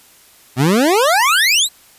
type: exponential sweep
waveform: 25% pulse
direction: up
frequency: 118.5 to 4186 Hz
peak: -7 dBFS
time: 0.56-1.69 s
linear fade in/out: 50 ms
effects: white hiss -47 dBFS RMS until 1.98 s + resampled to 32000 Hz